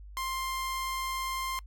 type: tone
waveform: sawtooth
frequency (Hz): 1053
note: C6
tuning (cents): +11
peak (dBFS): -28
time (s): 0.17-1.59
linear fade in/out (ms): 0
effects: noise-tail reverb RT60 0.1 s tail -25 dB re dry + added 50 Hz sine -44 dBFS peak until 1.66 s